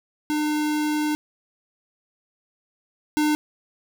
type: tone pair in turn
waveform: square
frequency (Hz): 301.8 / 301.8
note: D4 / D4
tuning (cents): +47 / +47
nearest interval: unison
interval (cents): 0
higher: neither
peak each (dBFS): -22 / -19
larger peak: second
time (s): 0.3-1.15 / 3.17-3.35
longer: first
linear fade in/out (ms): 0
effects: none